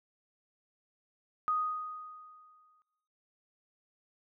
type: tone with exponential decay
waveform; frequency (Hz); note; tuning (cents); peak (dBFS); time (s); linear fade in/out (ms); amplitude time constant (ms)
sine; 1244.5; D#6; 0; -26; 1.48-2.82; 0; 290
effects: noise-tail reverb RT60 1.0 s tail -18 dB re dry